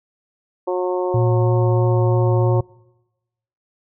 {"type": "harmonic tone", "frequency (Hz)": 181.4, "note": "F#3", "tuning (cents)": -34, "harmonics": [2, 3, 4, 5, 6], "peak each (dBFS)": [-21, -23, -30, -28, -34], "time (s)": [0.67, 2.61], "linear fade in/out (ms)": 10}
{"type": "tone with vibrato", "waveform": "sine", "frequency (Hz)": 115.6, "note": "A#2", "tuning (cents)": -14, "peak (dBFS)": -15, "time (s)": [1.14, 2.61], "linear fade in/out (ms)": 5, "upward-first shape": "sine", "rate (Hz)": 3.1, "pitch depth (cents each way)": 15}
{"effects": ["noise-tail reverb RT60 1.0 s tail -24 dB re dry"]}